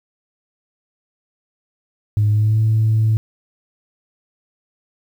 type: tone with pitch glide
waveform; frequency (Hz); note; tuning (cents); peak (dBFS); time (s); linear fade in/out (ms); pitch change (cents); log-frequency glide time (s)
sine; 105.1 to 109.94; G#2 to A2; +21 to -1; -11; 2.17-3.17; 0; +78; 2.3-2.6
effects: tanh soft clip ceiling -9 dBFS + 8-bit